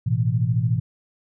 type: chord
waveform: sine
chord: A suspended second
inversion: none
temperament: equal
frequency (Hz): 110 / 123.47 / 164.81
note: A2 / B2 / E3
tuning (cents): 0 / 0 / 0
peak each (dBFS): -22 / -21 / -26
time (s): 0.06-0.8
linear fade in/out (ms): 10
effects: none